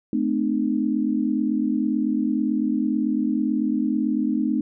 sine tone cluster, 217.5 / 255.6 / 304.6 Hz, A3 / C4 / D#4, -20 / -40 / -37 cents, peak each -24 dBFS, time 0.13-4.61 s, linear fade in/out 2 ms, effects none

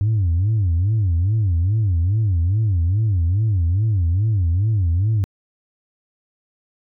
sine tone with vibrato, 96.1 Hz, G2, 34 cents flat, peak -13 dBFS, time 0.01-5.24 s, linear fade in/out 0 ms, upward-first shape sine, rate 2.4 Hz, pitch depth 260 cents each way, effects tanh soft clip ceiling -13 dBFS

